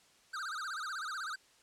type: tone with vibrato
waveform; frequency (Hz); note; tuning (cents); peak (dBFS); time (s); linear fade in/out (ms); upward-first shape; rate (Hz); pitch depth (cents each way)
square; 1389; F6; -10; -38; 0.33-1.36; 10; sine; 16; 230
effects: white hiss -65 dBFS RMS until 1.62 s + low-pass 8000 Hz 12 dB/octave